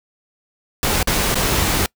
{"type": "noise with dropouts", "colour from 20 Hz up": "pink", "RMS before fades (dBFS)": -18, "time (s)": [0.83, 1.86], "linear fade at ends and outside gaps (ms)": 1, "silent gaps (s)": [[1.029, 1.073], [1.344, 1.355]], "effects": ["noise-tail reverb RT60 0.1 s tail -25 dB re dry"]}